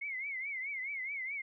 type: tone with vibrato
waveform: sine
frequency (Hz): 2155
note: C#7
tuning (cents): -49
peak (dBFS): -36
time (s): 0.01-1.42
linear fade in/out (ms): 10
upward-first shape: triangle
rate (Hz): 4.7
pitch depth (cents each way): 140
effects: none